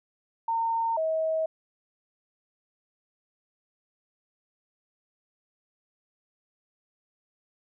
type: tone pair in turn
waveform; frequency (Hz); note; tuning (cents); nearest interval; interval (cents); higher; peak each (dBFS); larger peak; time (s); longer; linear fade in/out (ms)
sine; 913 / 639.1; A#5 / D#5; -36 / +46; tritone; 618; first; -24; neither; 0.48-0.97 / 0.97-1.46; neither; 5
effects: none